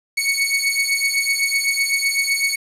sawtooth beating tone pair, 2217 / 2224.9 Hz, C#7 / C#7, 0 / +6 cents, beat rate 7.9 Hz, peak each -17 dBFS, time 0.17-2.56 s, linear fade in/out 10 ms, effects resampled to 32000 Hz + 7-bit

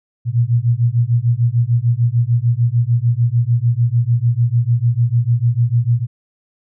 sine beating tone pair, 115.7 / 122.4 Hz, A#2 / B2, -13 / -15 cents, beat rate 6.7 Hz, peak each -15 / -15 dBFS, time 0.25-6.07 s, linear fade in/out 50 ms, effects none

